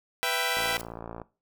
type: chord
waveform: 10% pulse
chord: E minor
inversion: second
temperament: equal with one note detuned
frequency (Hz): 493.9 / 664.2 / 784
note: B4 / E5 / G5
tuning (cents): 0 / +13 / 0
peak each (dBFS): -22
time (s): 0.23-0.77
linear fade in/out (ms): 0
type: click train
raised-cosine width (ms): 1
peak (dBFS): -24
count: 38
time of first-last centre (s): 0.57-1.217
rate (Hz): 57.2
type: noise with exponential growth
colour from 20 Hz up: white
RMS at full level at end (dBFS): -36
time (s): 0.72-0.81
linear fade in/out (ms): 0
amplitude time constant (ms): 18
effects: noise-tail reverb RT60 0.3 s tail -19 dB re dry